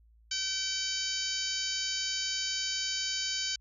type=harmonic tone; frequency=768 Hz; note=G5; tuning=36 cents flat; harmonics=2 / 3 / 4 / 5 / 6 / 7 / 8 / 9; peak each=-42 / -43 / -37 / -42 / -35 / -40 / -39 / -40 dBFS; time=0.31-3.56 s; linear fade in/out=5 ms; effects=added 56 Hz sine -58 dBFS peak until 3.6 s